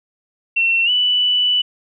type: tone with pitch glide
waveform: sine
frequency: 2710 to 2972 Hz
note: E7 to F#7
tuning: +47 to +7 cents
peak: -13 dBFS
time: 0.56-1.62 s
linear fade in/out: 10 ms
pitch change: +160 cents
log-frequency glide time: 0.85-0.9 s
effects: none